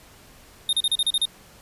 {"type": "tone bursts", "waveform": "square", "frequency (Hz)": 3679, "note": "A#7", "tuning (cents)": -24, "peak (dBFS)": -19, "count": 8, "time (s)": [0.69, 1.254], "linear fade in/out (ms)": 2, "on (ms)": 39, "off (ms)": 36, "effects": ["pink hiss -50 dBFS RMS until 1.61 s", "resampled to 32000 Hz"]}